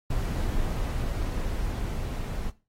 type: noise with level ramp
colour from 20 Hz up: brown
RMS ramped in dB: -27 to -31 dBFS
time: 0.1-2.5 s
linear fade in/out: 5 ms
effects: noise-tail reverb RT60 0.3 s tail -17 dB re dry + AAC 48 kbps